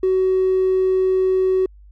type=tone; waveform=triangle; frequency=375.3 Hz; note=F#4; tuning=25 cents sharp; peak=-11 dBFS; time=0.03-1.66 s; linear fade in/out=5 ms; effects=tanh soft clip ceiling -11 dBFS + added 50 Hz sine -42 dBFS peak until 1.91 s